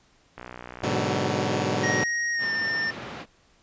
click train, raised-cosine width 0.5 ms, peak -23 dBFS, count 49, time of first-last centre 0.38-1.164 s, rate 61.2 Hz
10% pulse chord, G# half-diminished seventh, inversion none, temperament equal with one note detuned, 103.83 / 123.47 / 146.83 / 188.67 Hz, G#2 / B2 / D3 / F#3, 0 / 0 / 0 / +34 cents, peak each -21 dBFS, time 0.83-2.04 s, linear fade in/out 5 ms
square tone with pitch glide, 1879 to 1803.5 Hz, A#6 to A6, +13 to +42 cents, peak -25 dBFS, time 1.83-2.91 s, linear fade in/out 10 ms, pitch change -71 cents, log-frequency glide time 2.33-2.48 s
pink band-pass noise, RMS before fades -38 dBFS, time 2.38-3.26 s, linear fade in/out 50 ms, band 150 to 3000 Hz, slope 12 dB/octave
effects pink hiss -61 dBFS RMS until 3.62 s + resampled to 16000 Hz

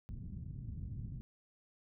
white low-pass noise, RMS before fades -44 dBFS, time 0.09-1.21 s, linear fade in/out 0 ms, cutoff 160 Hz, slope 24 dB/octave, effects none

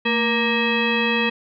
sine tone with frequency modulation, 1176 Hz, D6, 2 cents sharp, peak -17 dBFS, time 0.05-1.3 s, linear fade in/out 10 ms, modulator 701 Hz, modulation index 2.8, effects none

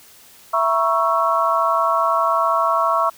harmonic tone with a mistuned harmonic, 221.2 Hz, A3, 9 cents sharp, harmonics 3 / 4 / 5 / 6, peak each -21 / -23 / -18 / -22 dBFS, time 0.53-3.1 s, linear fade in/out 10 ms, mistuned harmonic 4, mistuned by +130 cents, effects white hiss -47 dBFS RMS until 3.17 s

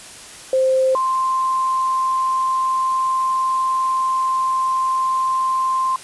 sine tone pair in turn, 523.3 / 1046.6 Hz, C5 / C6, 0 / 0 cents, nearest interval octave, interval 1200 cents, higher second, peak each -13 / -16 dBFS, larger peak first, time 0.53-0.95 / 0.95-5.96 s, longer second, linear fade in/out 2 ms, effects white hiss -38 dBFS RMS until 6.03 s + resampled to 24000 Hz

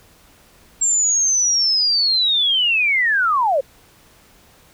sine linear sweep, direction down, 7459 to 504 Hz, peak -14 dBFS, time 0.81-3.61 s, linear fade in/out 10 ms, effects pink hiss -51 dBFS RMS until 4.73 s

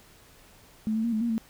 sine tone with pitch steps, 217.7 / 222 / 234 / 217 / 235.5 / 224.1 Hz, A3 / A3 / A#3 / A3 / A#3 / A3, -18 / +16 / +7 / -24 / +18 / +32 cents, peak -24 dBFS, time 0.87-1.38 s, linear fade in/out 0 ms, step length 85 ms, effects pink hiss -55 dBFS RMS until 1.49 s

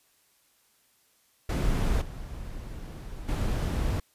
brown noise with level steps, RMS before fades -25 / -39 / -27 dBFS, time 1.49-4 s, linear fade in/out 5 ms, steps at 2.01 / 3.28 s, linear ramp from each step 10 ms, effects white hiss -66 dBFS RMS until 4.14 s + resampled to 32000 Hz

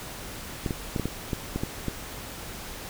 clicks, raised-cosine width 3 ms, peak -14 dBFS, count 9, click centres 0.662 / 0.708 / 0.962 / 0.997 / 1.056 / 1.332 / 1.56 / 1.635 / 1.883 s, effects pink hiss -39 dBFS RMS until 2.89 s

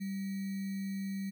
sine tone with sample-and-hold, 194.8 Hz, G3, 11 cents flat, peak -34 dBFS, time 0-1.31 s, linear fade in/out 20 ms, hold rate 2100 Hz, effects none

